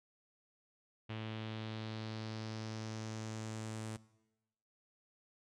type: tone with low-pass filter sweep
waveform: sawtooth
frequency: 110 Hz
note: A2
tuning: in tune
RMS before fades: -43 dBFS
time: 1.09-3.97 s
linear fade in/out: 10 ms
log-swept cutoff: 3000 to 8700 Hz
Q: 2.6
effects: noise-tail reverb RT60 1.0 s tail -20 dB re dry